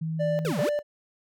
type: tone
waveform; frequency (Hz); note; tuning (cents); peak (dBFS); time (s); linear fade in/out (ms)
sine; 160.4; E3; -47; -27; 0.01-0.53; 10
type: tone with tremolo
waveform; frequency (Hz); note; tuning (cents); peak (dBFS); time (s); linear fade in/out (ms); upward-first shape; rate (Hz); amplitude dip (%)
triangle; 589; D5; +5; -22; 0.19-0.83; 20; square; 2.5; 80
type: exponential two-way sweep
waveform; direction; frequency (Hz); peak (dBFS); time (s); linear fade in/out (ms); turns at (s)
square; down then up; 554.4 to 130.81 to 554.4; -27; 0.45-0.69; 0; 0.6
effects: none